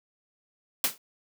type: noise with exponential decay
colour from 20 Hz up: white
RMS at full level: -20 dBFS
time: 0.84-0.98 s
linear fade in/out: 2 ms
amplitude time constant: 29 ms
effects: high-pass 150 Hz 12 dB/octave